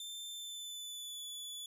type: tone with pitch glide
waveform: sawtooth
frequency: 3563 to 3446 Hz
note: A7 to A7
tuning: +21 to -37 cents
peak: -40 dBFS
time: 0-1.66 s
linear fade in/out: 2 ms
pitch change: -58 cents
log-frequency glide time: 0.28-1.24 s
effects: resampled to 32000 Hz